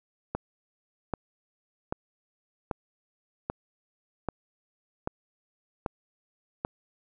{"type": "click train", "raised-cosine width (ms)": 1, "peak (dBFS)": -15, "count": 9, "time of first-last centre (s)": [0.35, 6.649], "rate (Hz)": 1.27, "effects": []}